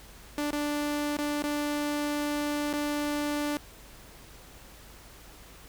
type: tone with dropouts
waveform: sawtooth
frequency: 293.7 Hz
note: D4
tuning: in tune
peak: -24 dBFS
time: 0.38-3.57 s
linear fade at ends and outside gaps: 0 ms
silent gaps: 0.507-0.53 / 1.168-1.188 / 1.423-1.439 / 2.729-2.737 s
effects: added 50 Hz sine -53 dBFS peak until 5.68 s + pink hiss -51 dBFS RMS until 5.68 s